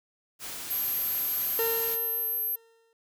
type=noise; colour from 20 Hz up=white; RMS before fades=-38 dBFS; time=0.39-1.98 s; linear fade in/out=50 ms
type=tone; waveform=sine; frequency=12450 Hz; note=G9; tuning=13 cents flat; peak=-27 dBFS; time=0.7-2.56 s; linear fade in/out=10 ms
type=tone with exponential decay; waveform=40% pulse; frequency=456.1 Hz; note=A#4; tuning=38 cents flat; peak=-25 dBFS; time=1.59-2.93 s; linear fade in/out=1 ms; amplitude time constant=290 ms
effects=none